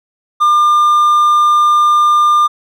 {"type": "tone", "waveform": "triangle", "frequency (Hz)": 1200, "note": "D6", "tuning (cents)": 37, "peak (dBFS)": -5, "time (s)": [0.4, 2.48], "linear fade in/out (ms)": 20, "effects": []}